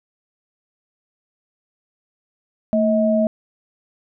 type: tone pair together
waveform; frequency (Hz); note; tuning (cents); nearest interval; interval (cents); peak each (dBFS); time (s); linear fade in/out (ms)
sine; 223.5 / 635.8; A3 / D#5; +27 / +37; octave + tritone; 1810; -17; 2.73-3.27; 0
effects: none